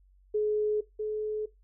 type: tone pair in turn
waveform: sine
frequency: 423.5 / 427.7 Hz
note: G#4 / A4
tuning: +34 / -49 cents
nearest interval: unison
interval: 17 cents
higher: second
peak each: -24 / -29 dBFS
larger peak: first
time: 0.34-0.81 / 0.99-1.46 s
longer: neither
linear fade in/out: 10 ms
effects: noise-tail reverb RT60 0.2 s tail -19 dB re dry + added 47 Hz sine -58 dBFS peak until 1.63 s